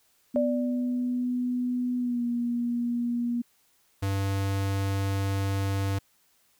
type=tone with pitch glide; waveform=sine; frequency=247.7 to 239 Hz; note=B3 to A#3; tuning=+5 to +43 cents; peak=-25 dBFS; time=0.34-3.42 s; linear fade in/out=10 ms; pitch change=-62 cents; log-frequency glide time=1.98-2.23 s
type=tone with exponential decay; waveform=sine; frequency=587.3 Hz; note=D5; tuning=in tune; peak=-21 dBFS; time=0.36-1.24 s; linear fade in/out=0 ms; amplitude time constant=190 ms
type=tone; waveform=square; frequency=98 Hz; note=G2; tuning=in tune; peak=-26 dBFS; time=4.02-5.99 s; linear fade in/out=10 ms
effects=white hiss -66 dBFS RMS until 6.59 s